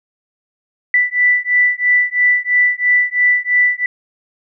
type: beating tone pair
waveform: sine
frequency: 1975.5 / 1978.5 Hz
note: B6 / B6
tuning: 0 / +3 cents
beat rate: 3 Hz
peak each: -14 dBFS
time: 0.94-3.86 s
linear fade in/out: 2 ms
effects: none